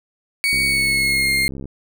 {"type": "tone with pitch glide", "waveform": "35% pulse", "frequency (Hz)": [2243, 2123], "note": ["C#7", "C7"], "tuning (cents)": [20, 25], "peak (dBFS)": -14, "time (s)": [0.44, 1.48], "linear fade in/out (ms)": 0, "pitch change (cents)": -95, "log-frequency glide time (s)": [0.63, 1.33]}
{"type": "click train", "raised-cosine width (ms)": 3, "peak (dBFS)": -19, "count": 77, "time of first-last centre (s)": [0.53, 1.656], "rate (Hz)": 67.5}
{"effects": []}